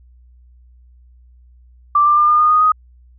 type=tone with pitch steps; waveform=sine; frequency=1174.7 / 1187 / 1199.4 / 1211.9 / 1224.6 / 1237.4 / 1250.3 Hz; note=D6 / D6 / D6 / D#6 / D#6 / D#6 / D#6; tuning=0 / +18 / +36 / -46 / -28 / -10 / +8 cents; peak=-9 dBFS; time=1.95-2.72 s; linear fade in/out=5 ms; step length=110 ms; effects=added 61 Hz sine -44 dBFS peak until 3.18 s